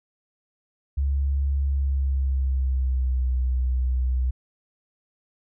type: tone with pitch glide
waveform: sine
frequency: 69.3 to 63.18 Hz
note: C#2 to B1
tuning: 0 to +40 cents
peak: -20 dBFS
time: 0.97-4.31 s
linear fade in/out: 10 ms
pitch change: -160 cents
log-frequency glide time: 1.65-3.27 s
effects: none